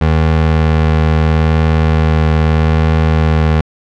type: tone with vibrato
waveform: 25% pulse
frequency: 79 Hz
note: D#2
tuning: 27 cents sharp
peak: -5 dBFS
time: 0.01-3.61 s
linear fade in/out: 5 ms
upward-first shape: triangle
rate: 0.77 Hz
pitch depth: 13 cents each way
effects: low-pass 3000 Hz 12 dB/octave